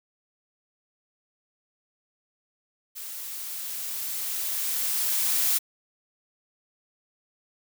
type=noise with level ramp; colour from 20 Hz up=blue; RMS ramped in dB=-38 to -23 dBFS; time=2.95-5.59 s; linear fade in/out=20 ms; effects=none